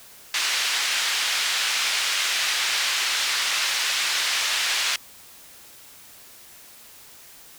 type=band-pass noise; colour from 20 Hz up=pink; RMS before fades=-24 dBFS; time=0.34-4.96 s; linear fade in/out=2 ms; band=2000 to 5700 Hz; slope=12 dB/octave; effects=white hiss -47 dBFS RMS until 7.58 s